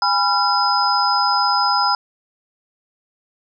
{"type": "tone cluster", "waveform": "sine", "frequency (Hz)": [815, 991, 1369, 5040], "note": ["G#5", "B5", "F6", "D#8"], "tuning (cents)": [-33, 6, -35, 21], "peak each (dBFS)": -20, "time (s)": [0.02, 1.95], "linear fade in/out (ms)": 2, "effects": []}